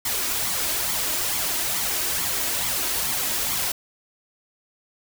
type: noise with flanger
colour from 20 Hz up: white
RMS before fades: -25 dBFS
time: 0.05-3.72 s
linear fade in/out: 5 ms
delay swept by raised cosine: 0.9 to 3.2 ms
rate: 2.3 Hz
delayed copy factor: +0.55
effects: none